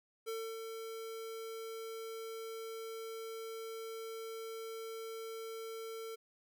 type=tone with ADSR envelope; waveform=square; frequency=450 Hz; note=A4; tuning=39 cents sharp; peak=-38 dBFS; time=0.26-6.16 s; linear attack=26 ms; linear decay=280 ms; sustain=-5 dB; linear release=16 ms; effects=none